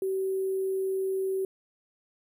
sine tone with sample-and-hold, 382.6 Hz, G4, 42 cents flat, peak -26 dBFS, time 0.02-1.45 s, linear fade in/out 2 ms, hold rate 11025 Hz, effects none

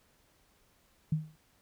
sine tone with exponential decay, 155.56 Hz, D#3, in tune, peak -23 dBFS, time 1.12-1.36 s, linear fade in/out 5 ms, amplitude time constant 51 ms, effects pink hiss -68 dBFS RMS until 1.61 s

